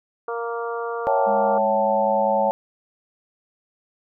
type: harmonic tone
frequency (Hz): 233.3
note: A#3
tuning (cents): +2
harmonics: 2 / 3 / 4 / 5 / 6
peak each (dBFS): -27 / -33 / -34 / -32 / -36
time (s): 0.28-1.58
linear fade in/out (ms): 2
type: chord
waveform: sine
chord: A dominant seventh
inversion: first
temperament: equal with one note detuned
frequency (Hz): 554.4 / 659.3 / 770.1 / 880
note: C#5 / E5 / G5 / A5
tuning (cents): 0 / 0 / -31 / 0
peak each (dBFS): -21 / -26 / -24 / -22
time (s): 1.07-2.51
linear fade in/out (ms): 0
type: tone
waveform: sine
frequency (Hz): 207.7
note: G#3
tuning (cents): 0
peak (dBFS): -29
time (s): 1.26-2.51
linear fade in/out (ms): 20
effects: none